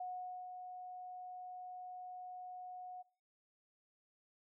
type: tone with ADSR envelope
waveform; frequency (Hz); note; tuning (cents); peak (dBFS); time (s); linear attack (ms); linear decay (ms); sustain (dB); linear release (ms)
sine; 730; F#5; -24; -40; 0-3.03; 6; 470; -6; 21
effects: noise-tail reverb RT60 0.5 s tail -23 dB re dry